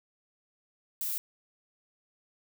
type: noise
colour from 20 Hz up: violet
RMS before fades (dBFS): -33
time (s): 1.01-1.18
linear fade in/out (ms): 0
effects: none